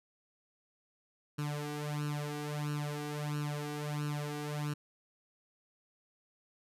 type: tone with flanger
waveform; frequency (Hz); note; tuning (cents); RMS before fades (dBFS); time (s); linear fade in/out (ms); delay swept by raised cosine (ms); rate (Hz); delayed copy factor
sawtooth; 148; D3; +14; -37; 1.38-4.74; 10; 0.71 to 2.61; 1.5; +0.85
effects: resampled to 32000 Hz